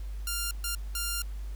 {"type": "tone bursts at uneven times", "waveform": "5% pulse", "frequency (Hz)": 1396.9, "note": "F6", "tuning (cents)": 0, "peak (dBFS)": -19, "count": 3, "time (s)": [[0.27, 0.51], [0.64, 0.75], [0.95, 1.22]], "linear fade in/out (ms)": 2, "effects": ["added 50 Hz sine -34 dBFS peak until 1.55 s", "pink hiss -57 dBFS RMS until 1.55 s"]}